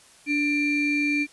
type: ring-modulated tone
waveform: triangle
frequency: 1038 Hz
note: C6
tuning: 14 cents flat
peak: -16 dBFS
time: 0.26-1.27 s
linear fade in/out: 50 ms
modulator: 1330 Hz
effects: white hiss -53 dBFS RMS until 1.32 s + resampled to 24000 Hz